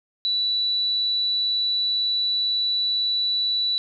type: tone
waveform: sine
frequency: 3951 Hz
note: B7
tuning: in tune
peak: -20 dBFS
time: 0.25-3.78 s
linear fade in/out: 0 ms
effects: none